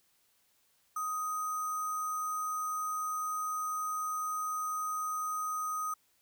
sine tone with sample-and-hold, 1249 Hz, D#6, 6 cents sharp, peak -32 dBFS, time 0.96-5.94 s, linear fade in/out 5 ms, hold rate 7350 Hz, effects white hiss -71 dBFS RMS until 6.21 s

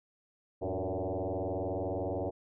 sine tone with frequency modulation, 103.83 Hz, G#2, in tune, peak -31 dBFS, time 0.61-2.31 s, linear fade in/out 20 ms, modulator 93.9 Hz, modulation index 6.8, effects none

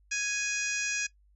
harmonic tone, 830.6 Hz, G#5, in tune, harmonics 2 / 3 / 4 / 5 / 6 / 7 / 8 / 9, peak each -34 / -33 / -45 / -45 / -40 / -36 / -37 / -45 dBFS, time 0.11-1.07 s, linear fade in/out 10 ms, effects noise-tail reverb RT60 0.1 s tail -18 dB re dry + added 50 Hz sine -60 dBFS peak until 1.35 s

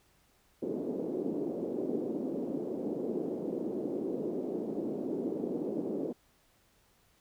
pink band-pass noise, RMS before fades -35 dBFS, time 0.62-6.13 s, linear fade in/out 10 ms, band 250 to 440 Hz, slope 24 dB/octave, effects pink hiss -68 dBFS RMS until 7.2 s

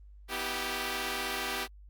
5% pulse chord, E minor, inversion second, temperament equal with one note detuned, 246.9 / 322.3 / 392 Hz, B3 / E4 / G4, 0 / -39 / 0 cents, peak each -27 / -28 / -23 dBFS, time 0.28-1.68 s, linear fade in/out 50 ms, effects added 50 Hz sine -49 dBFS peak until 1.89 s + Opus 32 kbps

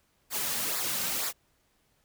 white noise with flanger, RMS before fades -31 dBFS, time 0.3-1.33 s, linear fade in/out 50 ms, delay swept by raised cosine 0.32 to 3.02 ms, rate 2.1 Hz, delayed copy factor -0.6, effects pink hiss -70 dBFS RMS until 2.04 s

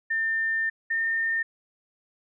sine tone pair in turn, 1800 / 1815.7 Hz, A6 / A#6, +39 / -46 cents, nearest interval unison, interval 15 cents, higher second, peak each -23 / -23 dBFS, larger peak neither, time 0.1-0.7 / 0.9-1.43 s, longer first, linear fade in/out 10 ms, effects none

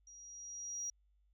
sine tone with level ramp, 5740 Hz, F8, 47 cents sharp, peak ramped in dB -54 to -36 dBFS, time 0.07-0.9 s, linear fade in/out 2 ms, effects tanh soft clip ceiling -33 dBFS + added 50 Hz sine -69 dBFS peak until 1.33 s

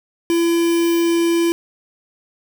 triangle tone with quantisation, 337.6 Hz, E4, 41 cents sharp, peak -12 dBFS, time 0.3-1.52 s, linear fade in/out 0 ms, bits 4, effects none

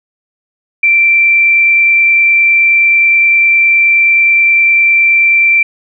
sine tone with frequency modulation, 2349 Hz, D7, in tune, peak -5 dBFS, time 0.83-5.63 s, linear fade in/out 5 ms, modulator 29.6 Hz, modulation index 0.52, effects none

